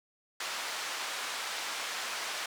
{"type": "band-pass noise", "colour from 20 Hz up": "pink", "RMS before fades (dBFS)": -37, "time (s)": [0.4, 2.46], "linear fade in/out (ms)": 5, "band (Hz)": [940, 7000], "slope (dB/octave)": 12, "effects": []}